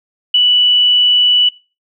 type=tone; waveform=sine; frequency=2960 Hz; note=F#7; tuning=in tune; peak=-7 dBFS; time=0.34-1.49 s; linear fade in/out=5 ms; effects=noise-tail reverb RT60 0.3 s tail -20 dB re dry